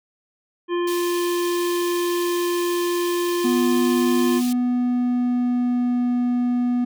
harmonic tone, 349.2 Hz, F4, in tune, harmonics 1 / 3 / 5 / 7 / 9, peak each -20 / -29 / -36 / -41 / -38 dBFS, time 0.68-4.42 s, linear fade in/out 50 ms
pink high-pass noise, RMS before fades -34 dBFS, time 0.87-4.53 s, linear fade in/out 5 ms, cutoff 2700 Hz, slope 24 dB/octave
triangle tone with pitch glide, 246.9 to 244.9 Hz, B3 to B3, 0 to -14 cents, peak -16 dBFS, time 3.44-6.85 s, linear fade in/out 10 ms, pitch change -14 cents, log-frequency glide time 4.4-6.12 s
effects none

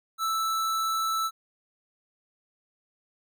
square tone, 1318.5 Hz, E6, in tune, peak -26 dBFS, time 0.18-1.31 s, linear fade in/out 50 ms, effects none

